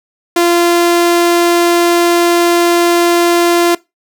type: tone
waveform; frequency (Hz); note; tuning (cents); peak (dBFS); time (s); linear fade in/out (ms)
sawtooth; 344.9; F4; -22; -4; 0.36-3.75; 5
effects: noise-tail reverb RT60 0.2 s tail -21 dB re dry